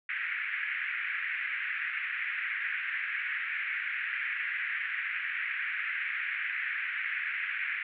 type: band-pass noise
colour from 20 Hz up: pink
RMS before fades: -34 dBFS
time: 0.09-7.83 s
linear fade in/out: 2 ms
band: 1600 to 2400 Hz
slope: 48 dB/octave
effects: none